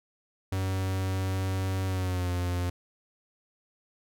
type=tone with pitch glide; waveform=45% pulse; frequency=94.8 to 88.96 Hz; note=F#2 to F2; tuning=+43 to +32 cents; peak=-27 dBFS; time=0.52-2.7 s; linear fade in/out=5 ms; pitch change=-111 cents; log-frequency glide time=1.85-2.32 s; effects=none